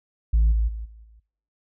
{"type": "tone with level steps", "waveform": "sine", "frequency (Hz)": 55, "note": "A1", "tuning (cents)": 0, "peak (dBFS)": [-13, -18, -30, -44, -49], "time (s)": [0.33, 1.2], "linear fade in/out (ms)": 10, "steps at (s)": [0.51, 0.67, 0.84, 1.03], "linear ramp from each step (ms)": 20, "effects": ["noise-tail reverb RT60 0.6 s tail -21 dB re dry", "tanh soft clip ceiling -13 dBFS"]}